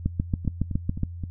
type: two click trains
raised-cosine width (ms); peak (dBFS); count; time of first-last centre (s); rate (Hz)
5; -11 / -19; 8 / 4; 0.06-1.034 / 0.45-1.237; 7.19 / 3.81
effects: noise-tail reverb RT60 0.1 s tail -21 dB re dry + added 86 Hz sine -34 dBFS peak until 1.3 s